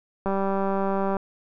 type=click train; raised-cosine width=1 ms; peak=-13 dBFS; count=178; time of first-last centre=0.26-1.168 s; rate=195 Hz; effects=none